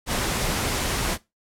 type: noise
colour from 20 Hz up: pink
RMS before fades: -25 dBFS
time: 0.06-1.18 s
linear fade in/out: 50 ms
effects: noise-tail reverb RT60 0.2 s tail -18 dB re dry + low-pass 12000 Hz 12 dB/octave